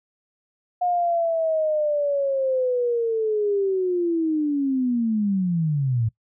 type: linear sweep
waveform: sine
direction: down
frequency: 720 to 107.8 Hz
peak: -19 dBFS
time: 0.81-6.09 s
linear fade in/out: 10 ms
effects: noise-tail reverb RT60 0.1 s tail -21 dB re dry